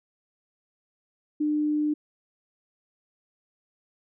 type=tone; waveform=sine; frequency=300.1 Hz; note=D4; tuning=38 cents sharp; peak=-22 dBFS; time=1.4-1.94 s; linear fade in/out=10 ms; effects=none